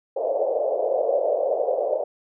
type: band-pass noise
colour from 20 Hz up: pink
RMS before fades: -23 dBFS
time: 0.16-2.04 s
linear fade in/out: 10 ms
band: 480 to 650 Hz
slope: 48 dB/octave
effects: none